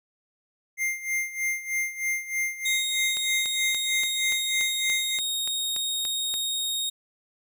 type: tone with tremolo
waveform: square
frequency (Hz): 2100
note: C7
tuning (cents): +6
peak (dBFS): -24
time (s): 0.77-5.2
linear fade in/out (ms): 50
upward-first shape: sine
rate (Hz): 3.2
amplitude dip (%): 80
type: tone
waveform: sawtooth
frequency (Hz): 3729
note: A#7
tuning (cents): 0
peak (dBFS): -23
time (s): 2.65-6.9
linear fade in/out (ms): 10
type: click train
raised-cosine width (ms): 0.2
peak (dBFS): -20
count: 12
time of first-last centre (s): 3.17-6.34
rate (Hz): 3.47
effects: none